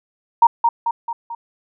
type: tone with echo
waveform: sine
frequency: 932.3 Hz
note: A#5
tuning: in tune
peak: -6 dBFS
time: 0.42-0.47 s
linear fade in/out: 5 ms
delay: 220 ms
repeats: 4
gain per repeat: -5 dB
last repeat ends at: 1.35 s
effects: none